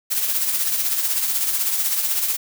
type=noise with tremolo; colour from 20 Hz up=blue; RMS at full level=-19 dBFS; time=0.1-2.37 s; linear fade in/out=20 ms; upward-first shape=triangle; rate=16 Hz; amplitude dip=55%; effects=none